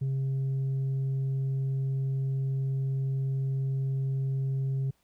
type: tone with tanh clipping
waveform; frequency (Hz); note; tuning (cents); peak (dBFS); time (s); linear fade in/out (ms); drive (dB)
sine; 134.5; C3; +48; -27; 0.01-4.91; 10; 2
effects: pink hiss -71 dBFS RMS until 5.03 s